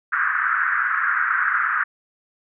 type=band-pass noise; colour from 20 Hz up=pink; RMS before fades=-21 dBFS; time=0.12-1.84 s; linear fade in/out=10 ms; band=1300 to 1700 Hz; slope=48 dB/octave; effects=none